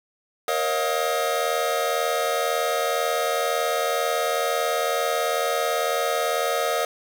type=tone cluster; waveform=square; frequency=468.9 / 547 / 627 / 709 / 1262 Hz; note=A#4 / C#5 / D#5 / F5 / D#6; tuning=+10 / -23 / +13 / +26 / +24 cents; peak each=-29 dBFS; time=0.48-6.85 s; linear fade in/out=2 ms; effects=8-bit